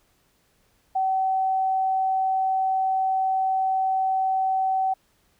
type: tone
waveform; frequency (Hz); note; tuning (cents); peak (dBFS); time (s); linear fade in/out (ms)
sine; 762; G5; -49; -20; 0.95-4.94; 10
effects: pink hiss -65 dBFS RMS until 5.39 s